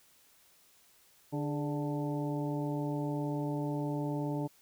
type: harmonic tone with a mistuned harmonic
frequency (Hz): 146.83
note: D3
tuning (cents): 0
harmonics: 1 / 2 / 3 / 4 / 5 / 6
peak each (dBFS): -35 / -35 / -42 / -42 / -49 / -43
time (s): 1.32-4.48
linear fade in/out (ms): 20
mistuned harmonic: 3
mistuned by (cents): -78
effects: white hiss -64 dBFS RMS until 4.61 s